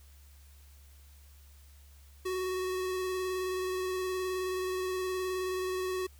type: tone with vibrato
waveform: square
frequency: 371 Hz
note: F#4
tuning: 5 cents sharp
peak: -32 dBFS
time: 2.25-6.07 s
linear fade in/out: 10 ms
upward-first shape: square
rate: 19 Hz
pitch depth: 14 cents each way
effects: added 70 Hz sine -53 dBFS peak until 6.19 s + white hiss -63 dBFS RMS until 6.19 s